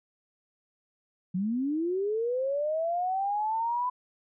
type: linear sweep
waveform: sine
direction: up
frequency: 174.2 to 1005 Hz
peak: -26 dBFS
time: 1.34-3.9 s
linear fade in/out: 10 ms
effects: none